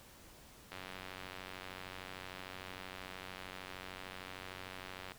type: click train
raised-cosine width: 0.3 ms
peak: -29 dBFS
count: 411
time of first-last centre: 0.72-5.119 s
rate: 93.2 Hz
effects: pink hiss -58 dBFS RMS until 5.18 s